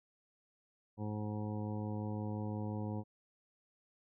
harmonic tone, 105.7 Hz, G#2, 31 cents sharp, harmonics 1 / 2 / 3 / 4 / 5 / 7 / 8 / 9, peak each -39 / -41 / -46 / -50 / -49 / -53 / -54 / -53 dBFS, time 0.97-3.04 s, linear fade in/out 50 ms, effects none

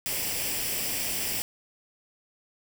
white noise with comb filter, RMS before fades -30 dBFS, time 0.06-1.42 s, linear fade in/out 0 ms, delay 0.38 ms, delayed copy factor +0.6, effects none

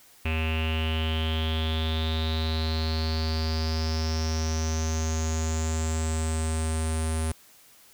square tone with low-pass filter sweep, 79.7 Hz, D#2, 42 cents sharp, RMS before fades -27 dBFS, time 0.25-7.32 s, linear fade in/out 5 ms, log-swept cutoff 2600 to 9800 Hz, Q 9.6, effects white hiss -55 dBFS RMS until 7.93 s

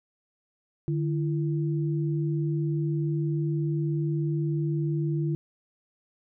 sine tone pair together, 149.45 / 335.5 Hz, D3 / E4, +31 / +31 cents, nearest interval octave + major second, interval 1400 cents, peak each -25 / -31 dBFS, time 0.88-5.35 s, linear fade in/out 0 ms, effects none

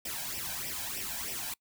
white noise with flanger, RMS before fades -37 dBFS, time 0.05-1.54 s, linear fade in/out 5 ms, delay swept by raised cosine 0.36 to 1.29 ms, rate 3.2 Hz, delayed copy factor +0.7, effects noise-tail reverb RT60 0.1 s tail -25 dB re dry

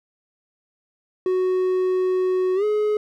triangle tone with pitch glide, 370 to 422.6 Hz, F#4 to G#4, 0 to +30 cents, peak -16 dBFS, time 1.26-2.97 s, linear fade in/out 2 ms, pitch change +230 cents, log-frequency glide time 2.55-2.64 s, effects none

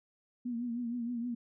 sine tone with vibrato, 238.5 Hz, A#3, 40 cents sharp, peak -33 dBFS, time 0.45-1.35 s, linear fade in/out 10 ms, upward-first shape triangle, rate 6.4 Hz, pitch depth 75 cents each way, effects none

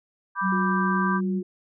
sine chord, G major, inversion first, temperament equal, 987.8 / 1174.7 / 1568 Hz, B5 / D6 / G6, 0 / 0 / 0 cents, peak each -28 / -27 / -28 dBFS, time 0.35-1.21 s, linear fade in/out 50 ms
sine tone with pitch glide, 189 to 190.64 Hz, F#3 to G3, +37 to -48 cents, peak -23 dBFS, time 0.41-1.43 s, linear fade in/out 50 ms, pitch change +15 cents, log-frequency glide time 0.85-1.3 s
sine tone, 360.3 Hz, F#4, 46 cents flat, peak -32 dBFS, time 0.52-1.43 s, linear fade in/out 5 ms
effects none

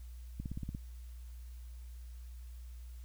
click train, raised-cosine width 5 ms, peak -27 dBFS, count 7, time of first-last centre 0.4-0.749 s, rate 17.2 Hz, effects added 60 Hz sine -45 dBFS peak until 3.04 s + white hiss -66 dBFS RMS until 3.04 s

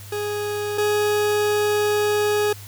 40% pulse tone pair in turn, 415.3 / 417.5 Hz, G#4 / G#4, 0 / +9 cents, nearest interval unison, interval 9 cents, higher second, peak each -23 / -17 dBFS, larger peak second, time 0.12-0.78 / 0.78-2.53 s, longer second, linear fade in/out 5 ms, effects added 101 Hz sine -38 dBFS peak until 2.67 s + white hiss -43 dBFS RMS until 2.67 s

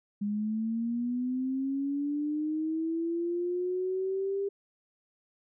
sine linear sweep, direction up, 203 to 400 Hz, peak -28 dBFS, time 0.21-4.49 s, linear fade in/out 10 ms, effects none

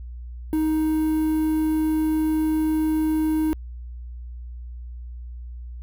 triangle tone with quantisation, 312.6 Hz, D#4, 8 cents sharp, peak -17 dBFS, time 0.53-3.53 s, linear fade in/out 0 ms, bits 7, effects added 60 Hz sine -33 dBFS peak until 5.82 s

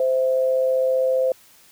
sine tone pair together, 520 / 655.2 Hz, C5 / E5, -11 / -11 cents, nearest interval major third, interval 400 cents, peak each -17 / -27 dBFS, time 0-1.32 s, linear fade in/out 2 ms, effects white hiss -52 dBFS RMS until 1.71 s

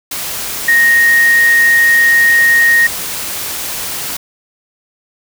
sine tone in noise, 1864.7 Hz, A#6, in tune, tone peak -6 dBFS, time 0.68-2.87 s, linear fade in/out 5 ms, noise white, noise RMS -21 dBFS, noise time 0.11-4.17 s, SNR +12 dB, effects none

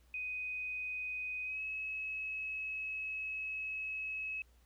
sine tone with pitch glide, 2500 to 2573 Hz, D#7 to E7, +8 to -43 cents, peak -37 dBFS, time 0.14-4.42 s, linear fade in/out 2 ms, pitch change +49 cents, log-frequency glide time 1.44-1.61 s, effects added 60 Hz sine -63 dBFS peak until 4.65 s + pink hiss -72 dBFS RMS until 4.65 s

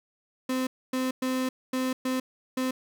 35% pulse tone bursts at uneven times, 258 Hz, C4, 24 cents flat, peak -24 dBFS, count 6, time 0.49-0.67 / 0.93-1.11 / 1.22-1.49 / 1.73-1.93 / 2.05-2.2 / 2.57-2.71 s, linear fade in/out 5 ms, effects none

